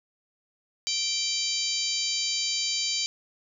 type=harmonic tone; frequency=780 Hz; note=G5; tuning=9 cents flat; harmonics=3 / 4 / 5 / 6 / 7 / 8 / 9; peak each=-37 / -33 / -34 / -29 / -38 / -36 / -34 dBFS; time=0.87-3.06 s; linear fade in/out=0 ms; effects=none